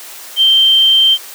sine tone, 3136 Hz, G7, in tune, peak -6 dBFS, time 0.36-1.18 s, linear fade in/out 50 ms, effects white hiss -32 dBFS RMS until 1.34 s + high-pass 400 Hz 12 dB/octave

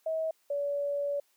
sine tone pair in turn, 641 / 571.1 Hz, E5 / D5, -49 / -49 cents, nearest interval major second, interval 200 cents, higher first, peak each -28 dBFS, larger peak neither, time 0.06-0.31 / 0.5-1.2 s, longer second, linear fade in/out 5 ms, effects white hiss -70 dBFS RMS until 1.36 s + high-pass 300 Hz 12 dB/octave

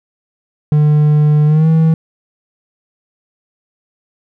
triangle tone with pitch glide, 150 to 160.77 Hz, D3 to E3, +37 to -43 cents, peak -5 dBFS, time 0.72-1.94 s, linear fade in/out 2 ms, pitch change +120 cents, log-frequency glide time 1.46-1.68 s, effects none

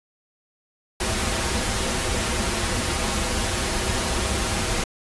pink noise with comb filter, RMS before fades -24 dBFS, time 1-4.84 s, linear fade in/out 5 ms, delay 6.9 ms, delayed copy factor -0.6, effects resampled to 24000 Hz

